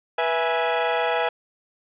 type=chord; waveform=sawtooth; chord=E major; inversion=second; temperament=equal with one note detuned; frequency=488.8 / 659.3 / 830.6 Hz; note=B4 / E5 / G#5; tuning=-18 / 0 / 0 cents; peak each=-21 dBFS; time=0.18-1.29 s; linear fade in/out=5 ms; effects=resampled to 8000 Hz + 9-bit